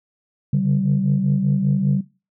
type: tone cluster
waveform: sine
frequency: 138.6 / 143.7 / 192.9 Hz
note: C#3 / D3 / G3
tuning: 0 / -37 / -28 cents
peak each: -19 dBFS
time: 0.53-2.01 s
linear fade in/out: 5 ms
effects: noise-tail reverb RT60 0.3 s tail -19 dB re dry + tanh soft clip ceiling -9 dBFS